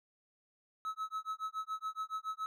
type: tone with tremolo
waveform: triangle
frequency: 1291 Hz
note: E6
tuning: 37 cents flat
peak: -32 dBFS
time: 0.85-2.46 s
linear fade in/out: 0 ms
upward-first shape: sine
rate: 7.1 Hz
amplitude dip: 100%
effects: none